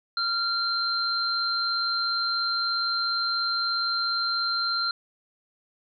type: tone pair together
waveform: sine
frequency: 1381 / 4138 Hz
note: F6 / C8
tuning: -20 / -20 cents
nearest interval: octave + perfect fifth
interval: 1900 cents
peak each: -27 / -26 dBFS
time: 0.17-4.91 s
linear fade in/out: 2 ms
effects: none